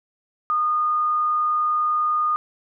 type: tone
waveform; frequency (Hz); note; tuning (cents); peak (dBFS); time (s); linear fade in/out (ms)
sine; 1225; D#6; -27; -18; 0.5-2.36; 0
effects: none